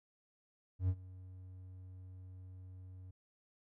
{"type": "tone with ADSR envelope", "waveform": "triangle", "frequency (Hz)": 92.5, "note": "F#2", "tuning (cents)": 0, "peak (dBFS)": -26, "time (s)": [0.79, 3.11], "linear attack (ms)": 97, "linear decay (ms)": 60, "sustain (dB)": -21, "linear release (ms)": 6, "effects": []}